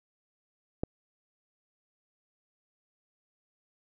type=click; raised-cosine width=2 ms; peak=-16 dBFS; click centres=0.835 s; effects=none